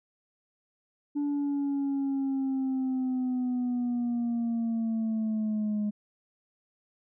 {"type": "linear sweep", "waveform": "sine", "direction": "down", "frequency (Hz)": [290.5, 207.7], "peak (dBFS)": -24, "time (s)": [1.15, 5.91], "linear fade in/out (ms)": 20, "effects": ["tanh soft clip ceiling -25 dBFS"]}